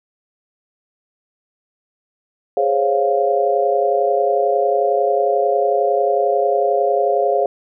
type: chord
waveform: sine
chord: Db major seventh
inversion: second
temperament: equal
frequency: 415.3 / 523.3 / 554.4 / 698.5 Hz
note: Ab4 / C5 / Db5 / F5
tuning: 0 / 0 / 0 / 0 cents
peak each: -19 / -22 / -19 / -18 dBFS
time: 2.57-7.46 s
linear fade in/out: 2 ms
effects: none